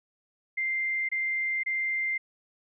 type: tone bursts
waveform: sine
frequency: 2093 Hz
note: C7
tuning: in tune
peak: -26 dBFS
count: 3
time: 0.57-2.18 s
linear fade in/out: 10 ms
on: 520 ms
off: 25 ms
effects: none